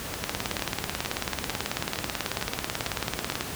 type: two click trains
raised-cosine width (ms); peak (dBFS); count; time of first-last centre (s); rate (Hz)
0.2; -9 / -13; 59 / 8; 0.24-3.409 / 0.14-3.322; 18.3 / 2.2
effects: pink hiss -35 dBFS RMS until 3.55 s + high-pass 60 Hz 12 dB/octave